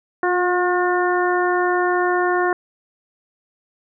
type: harmonic tone with a mistuned harmonic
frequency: 359.5 Hz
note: F#4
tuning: 50 cents flat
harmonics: 1 / 2 / 3 / 4 / 5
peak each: -19 / -22 / -24 / -25 / -26 dBFS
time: 0.23-2.53 s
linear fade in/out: 2 ms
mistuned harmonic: 1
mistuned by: -19 cents
effects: none